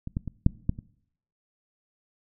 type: clicks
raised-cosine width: 5 ms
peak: -21 / -15 / -21 / -6 / -11 / -26 dBFS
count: 6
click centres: 0.074 / 0.169 / 0.277 / 0.464 / 0.694 / 0.789 s
effects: noise-tail reverb RT60 0.7 s tail -22 dB re dry